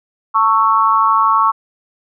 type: tone with amplitude modulation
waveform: sine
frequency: 1108.7 Hz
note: C#6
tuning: in tune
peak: -5 dBFS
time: 0.34-1.52 s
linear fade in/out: 20 ms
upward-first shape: sine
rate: 212 Hz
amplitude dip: 100%
effects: none